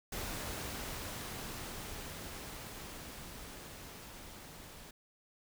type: noise with level ramp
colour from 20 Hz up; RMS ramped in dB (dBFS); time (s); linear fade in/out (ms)
pink; -40 to -52; 0.12-4.91; 5
effects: none